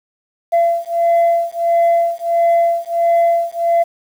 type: beating tone pair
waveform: sine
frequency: 679 / 680.5 Hz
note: F5 / F5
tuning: -49 / -45 cents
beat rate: 1.5 Hz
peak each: -13 dBFS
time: 0.52-3.84 s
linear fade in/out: 20 ms
effects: tanh soft clip ceiling -8 dBFS + 7-bit